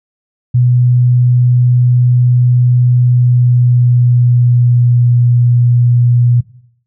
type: tone with pitch glide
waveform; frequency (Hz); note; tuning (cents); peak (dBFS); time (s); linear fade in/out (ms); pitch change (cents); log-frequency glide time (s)
sine; 123.47 to 121.21; B2 to B2; 0 to -32; -6; 0.54-6.41; 10; -32; 3.01-5.12
effects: noise-tail reverb RT60 0.7 s tail -19 dB re dry